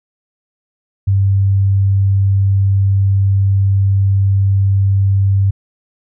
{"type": "tone", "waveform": "sine", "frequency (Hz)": 98, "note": "G2", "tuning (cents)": 0, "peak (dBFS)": -9, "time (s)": [1.07, 5.51], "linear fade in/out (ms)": 10, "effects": []}